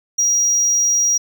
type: tone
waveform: triangle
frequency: 5730 Hz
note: F8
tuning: 44 cents sharp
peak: -12 dBFS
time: 0.18-1.18 s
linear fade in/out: 10 ms
effects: none